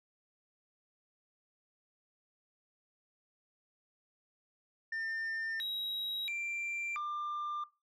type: tone with pitch steps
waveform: sine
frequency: 1802 / 3836 / 2361 / 1193 Hz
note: A6 / A#7 / D7 / D6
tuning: +41 / +49 / +9 / +27 cents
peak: -32 dBFS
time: 4.92-7.64 s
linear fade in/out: 5 ms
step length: 680 ms
effects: noise-tail reverb RT60 0.3 s tail -24 dB re dry + tanh soft clip ceiling -34 dBFS